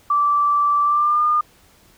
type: tone with pitch glide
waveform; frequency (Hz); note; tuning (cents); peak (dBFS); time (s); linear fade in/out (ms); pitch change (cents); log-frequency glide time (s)
sine; 1165 to 1213.1; D6 to D#6; -14 to -44; -14; 0.1-1.41; 5; +70; 0.83-1.24
effects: pink hiss -53 dBFS RMS until 1.97 s